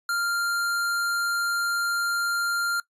square tone, 1394 Hz, F6, 4 cents flat, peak -24 dBFS, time 0.09-2.8 s, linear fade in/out 2 ms, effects noise-tail reverb RT60 0.1 s tail -20 dB re dry + resampled to 32000 Hz

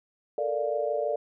sine chord, Bb major seventh, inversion third, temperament equal, 440 / 466.2 / 587.3 / 698.5 Hz, A4 / Bb4 / D5 / F5, 0 / 0 / 0 / 0 cents, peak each -32 / -33 / -28 / -34 dBFS, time 0.38-1.16 s, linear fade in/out 2 ms, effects none

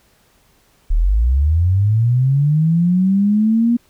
sine linear sweep, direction up, 34.65 to 239.9 Hz, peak -11 dBFS, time 0.9-3.77 s, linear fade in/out 10 ms, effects pink hiss -56 dBFS RMS until 3.89 s

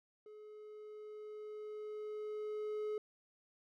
triangle tone with level ramp, 425 Hz, G#4, 40 cents sharp, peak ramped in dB -50 to -34 dBFS, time 0.26-2.98 s, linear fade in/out 2 ms, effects none

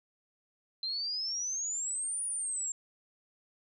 sine exponential two-way sweep, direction up then down, 4078 to 9690 to 7390 Hz, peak -32 dBFS, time 0.83-2.72 s, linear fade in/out 2 ms, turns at 2.25 s, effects none

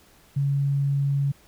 sine tone, 140 Hz, C#3, 18 cents sharp, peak -20 dBFS, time 0.36-1.32 s, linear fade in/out 10 ms, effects pink hiss -56 dBFS RMS until 1.47 s

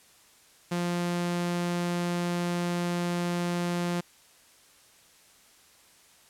sawtooth tone, 174.61 Hz, F3, in tune, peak -23 dBFS, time 0.71-4.01 s, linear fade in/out 10 ms, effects white hiss -58 dBFS RMS until 6.29 s + low-pass 11000 Hz 12 dB/octave

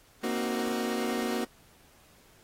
30% pulse tone cluster, 234.1 / 263.2 / 309.8 / 371.1 Hz, A#3 / C4 / D#4 / F#4, +8 / +10 / -7 / +5 cents, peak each -29 / -33 / -37 / -31 dBFS, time 0.23-1.45 s, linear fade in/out 10 ms, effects pink hiss -60 dBFS RMS until 2.43 s + AAC 48 kbps

